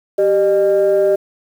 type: tone pair together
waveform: sine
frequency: 390.3 / 607.3 Hz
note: G4 / D#5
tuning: -8 / -42 cents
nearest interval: minor sixth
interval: 766 cents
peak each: -12 dBFS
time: 0.18-1.16 s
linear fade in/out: 10 ms
effects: tanh soft clip ceiling -6 dBFS + 7-bit